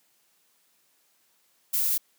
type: noise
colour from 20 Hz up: violet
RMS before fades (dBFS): -25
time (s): 1.73-1.98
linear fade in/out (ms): 10
effects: white hiss -67 dBFS RMS until 2.18 s + high-pass 150 Hz 12 dB/octave